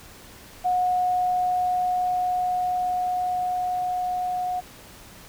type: tone with level ramp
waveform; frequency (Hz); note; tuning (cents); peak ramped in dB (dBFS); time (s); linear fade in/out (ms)
sine; 727; F#5; -31; -19 to -24; 0.64-4.61; 20
effects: pink hiss -46 dBFS RMS until 5.28 s